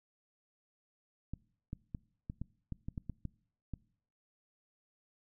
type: clicks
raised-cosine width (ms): 5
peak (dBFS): -27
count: 11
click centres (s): 1.336 / 1.731 / 1.948 / 2.299 / 2.416 / 2.723 / 2.885 / 2.978 / 3.097 / 3.253 / 3.737
effects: noise-tail reverb RT60 0.6 s tail -23 dB re dry